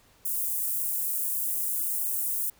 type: high-pass noise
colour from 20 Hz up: white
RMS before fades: -29 dBFS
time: 0.25-2.5 s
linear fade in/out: 5 ms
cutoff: 9300 Hz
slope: 24 dB/octave
effects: pink hiss -60 dBFS RMS until 2.59 s